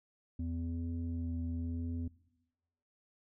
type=tone pair together; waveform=sine; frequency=83.84 / 250.5 Hz; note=E2 / B3; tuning=+30 / +25 cents; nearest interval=octave + perfect fifth; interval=1895 cents; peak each=-35 / -38 dBFS; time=0.39-2.08 s; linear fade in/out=5 ms; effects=noise-tail reverb RT60 1.0 s tail -22 dB re dry + tanh soft clip ceiling -30 dBFS